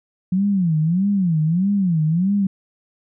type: tone with vibrato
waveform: sine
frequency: 177.1 Hz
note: F3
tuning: 24 cents sharp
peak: -15 dBFS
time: 0.32-2.47 s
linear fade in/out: 5 ms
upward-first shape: sine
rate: 1.6 Hz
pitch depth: 240 cents each way
effects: none